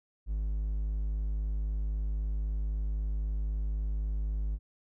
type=tone; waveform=triangle; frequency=51.91 Hz; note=G#1; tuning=in tune; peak=-27 dBFS; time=0.26-4.59 s; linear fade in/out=50 ms; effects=none